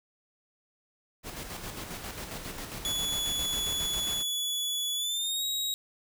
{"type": "noise with tremolo", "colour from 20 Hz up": "pink", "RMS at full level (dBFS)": -38, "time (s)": [1.23, 4.24], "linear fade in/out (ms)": 50, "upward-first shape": "square", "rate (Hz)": 7.4, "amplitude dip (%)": 40}
{"type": "tone with pitch glide", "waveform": "sawtooth", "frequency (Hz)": [3412, 3808], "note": ["G#7", "A#7"], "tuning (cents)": [46, 36], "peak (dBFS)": -26, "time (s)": [2.85, 5.74], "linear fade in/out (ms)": 0, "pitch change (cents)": 190, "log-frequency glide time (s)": [4.96, 5.44]}
{"effects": []}